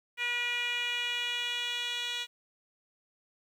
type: tone with band-pass filter sweep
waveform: 10% pulse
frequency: 482.7 Hz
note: B4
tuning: 40 cents flat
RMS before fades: -33 dBFS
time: 0.17-2.27 s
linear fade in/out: 50 ms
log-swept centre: 2400 to 3700 Hz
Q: 2.9
effects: 10-bit